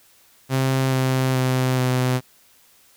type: tone with pitch steps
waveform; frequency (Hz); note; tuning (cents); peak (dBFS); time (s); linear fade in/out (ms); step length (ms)
sawtooth; 132.3 / 130.63 / 128.98 / 127.35; C3 / C3 / C3 / C3; +20 / -2 / -24 / -46; -14; 0.49-2.21; 50; 430
effects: white hiss -55 dBFS RMS until 2.96 s